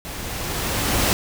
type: noise with level ramp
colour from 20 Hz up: pink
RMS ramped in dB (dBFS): -33 to -18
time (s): 0.05-1.13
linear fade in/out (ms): 0
effects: none